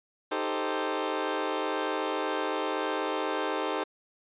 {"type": "chord", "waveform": "20% pulse", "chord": "A half-diminished seventh", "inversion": "second", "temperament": "equal", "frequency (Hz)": [311.1, 392, 440, 523.3], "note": ["Eb4", "G4", "A4", "C5"], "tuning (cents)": [0, 0, 0, 0], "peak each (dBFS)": -29, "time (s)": [0.31, 3.84], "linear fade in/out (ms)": 10, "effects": ["resampled to 8000 Hz"]}